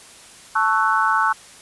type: chord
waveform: sine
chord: F# minor seventh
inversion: first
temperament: equal with one note detuned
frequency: 880 / 1108.7 / 1318.5 / 1494.6 Hz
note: A5 / C#6 / E6 / F#6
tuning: 0 / 0 / 0 / +17 cents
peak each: -21 dBFS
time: 0.55-1.33 s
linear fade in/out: 10 ms
effects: white hiss -44 dBFS RMS until 1.61 s + resampled to 24000 Hz